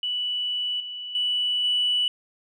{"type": "tone with level steps", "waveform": "sine", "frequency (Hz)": 2960, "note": "F#7", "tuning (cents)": 0, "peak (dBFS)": [-24, -32, -21, -19], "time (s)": [0.03, 2.08], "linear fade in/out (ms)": 2, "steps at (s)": [0.8, 1.15, 1.64], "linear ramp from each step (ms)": 2, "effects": ["tanh soft clip ceiling -15 dBFS"]}